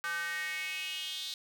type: tone with high-pass filter sweep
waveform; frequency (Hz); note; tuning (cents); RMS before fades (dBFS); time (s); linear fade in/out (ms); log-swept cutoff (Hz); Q
square; 169.9; F3; -47; -37; 0.04-1.34; 0; 1400 to 3900; 5.1
effects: none